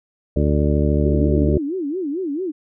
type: harmonic tone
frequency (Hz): 73.6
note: D2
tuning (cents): +4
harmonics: 1 / 2 / 3 / 4 / 5 / 6 / 8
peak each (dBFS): -18 / -21 / -23 / -24 / -25 / -26 / -27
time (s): 0.36-1.58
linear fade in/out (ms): 5
type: tone with vibrato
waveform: sine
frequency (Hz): 326.3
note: E4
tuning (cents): -18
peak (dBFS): -21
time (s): 1.04-2.52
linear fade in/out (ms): 20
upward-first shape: sine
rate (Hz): 4.5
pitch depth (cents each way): 280
effects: none